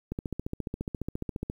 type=click train; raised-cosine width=3 ms; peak=-19 dBFS; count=21; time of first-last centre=0.12-1.499 s; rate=14.5 Hz; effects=9-bit